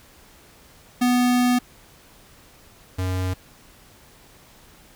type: tone pair in turn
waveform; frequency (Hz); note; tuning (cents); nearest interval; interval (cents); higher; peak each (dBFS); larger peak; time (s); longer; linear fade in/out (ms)
square; 246.9 / 92.48; B3 / F#2; 0 / 0; octave + perfect fourth; 1700; first; -17 / -23; first; 1.01-1.59 / 2.98-3.34; first; 10
effects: pink hiss -51 dBFS RMS until 4.95 s